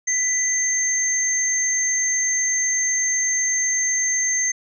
sine tone pair together, 1992 / 6324 Hz, B6 / G8, +14 / +14 cents, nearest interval octave + minor sixth, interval 2000 cents, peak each -25 / -19 dBFS, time 0.07-4.52 s, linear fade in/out 10 ms, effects none

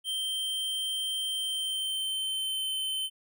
square tone with pitch glide, 3136 to 3077 Hz, G7 to G7, 0 to -33 cents, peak -30 dBFS, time 0.04-3.1 s, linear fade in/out 50 ms, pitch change -33 cents, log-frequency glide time 1.29-2.74 s, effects none

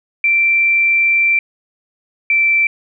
sine tone pair in turn, 2349 / 2337 Hz, D7 / D7, 0 / -9 cents, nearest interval unison, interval 9 cents, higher first, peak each -10 dBFS, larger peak neither, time 0.24-1.39 / 2.3-2.67 s, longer first, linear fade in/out 2 ms, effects none

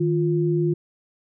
sine tone pair together, 155.69 / 349.2 Hz, D#3 / F4, +1 / 0 cents, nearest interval octave + major second, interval 1399 cents, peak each -21 dBFS, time 0-0.74 s, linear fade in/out 10 ms, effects none

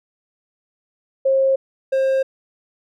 sine / triangle tone pair in turn, 536 / 532.9 Hz, C5 / C5, +42 / +32 cents, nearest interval unison, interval 10 cents, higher first, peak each -13 dBFS, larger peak neither, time 1.25-1.56 / 1.92-2.23 s, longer neither, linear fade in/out 10 ms, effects none

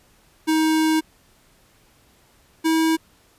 square tone pair in turn, 315.7 / 322.1 Hz, D#4 / E4, +25 / -40 cents, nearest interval unison, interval 35 cents, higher second, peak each -17 dBFS, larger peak neither, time 0.47-1.01 / 2.64-2.97 s, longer first, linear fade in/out 20 ms, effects pink hiss -57 dBFS RMS until 3.38 s + resampled to 32000 Hz

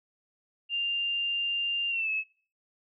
sine tone with pitch glide, 2794 to 2592 Hz, F7 to E7, 0 to -30 cents, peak -27 dBFS, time 0.69-2.24 s, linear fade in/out 50 ms, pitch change -130 cents, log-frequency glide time 1.89-2.1 s, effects noise-tail reverb RT60 0.5 s tail -23 dB re dry

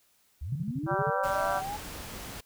sine linear sweep, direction up, 59.8 to 847 Hz, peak -33 dBFS, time 0.41-1.77 s, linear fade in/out 10 ms
sine tone bursts, 143.2 Hz, D3, 43 cents flat, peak -29 dBFS, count 8, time 0.52-1.102 s, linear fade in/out 5 ms, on 36 ms, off 42 ms
harmonic tone, 194.1 Hz, G3, 17 cents flat, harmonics 3 / 4 / 5 / 6 / 7 / 8, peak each -32 / -33 / -34 / -35 / -35 / -36 dBFS, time 0.86-1.62 s, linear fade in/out 50 ms
pink noise, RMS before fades -41 dBFS, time 1.23-2.41 s, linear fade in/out 10 ms
effects white hiss -67 dBFS RMS until 2.45 s

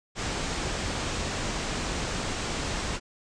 pink low-pass noise, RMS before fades -31 dBFS, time 0.15-3 s, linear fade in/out 50 ms, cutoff 8300 Hz, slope 48 dB/octave, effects resampled to 22050 Hz

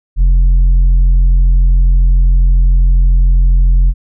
sine tone with tanh clipping, 43.65 Hz, F1, in tune, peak -6 dBFS, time 0.16-3.94 s, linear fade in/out 50 ms, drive 4 dB, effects none

